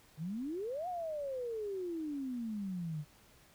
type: exponential two-way sweep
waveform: sine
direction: up then down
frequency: 145.1 to 740 to 145.1 Hz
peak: -36 dBFS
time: 0.17-3.05 s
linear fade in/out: 50 ms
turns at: 0.88 s
effects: pink hiss -63 dBFS RMS until 3.54 s